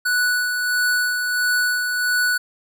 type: tone with tremolo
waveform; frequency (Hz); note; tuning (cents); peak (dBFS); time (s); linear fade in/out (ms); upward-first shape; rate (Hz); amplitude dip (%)
square; 1479; F#6; -1; -17; 0.05-2.38; 10; sine; 1.5; 40
effects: none